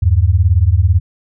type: beating tone pair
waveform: sine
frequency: 79.8 / 97.8 Hz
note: D#2 / G2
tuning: +44 / -4 cents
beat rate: 18 Hz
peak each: -11 dBFS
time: 0.02-1 s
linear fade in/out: 10 ms
effects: none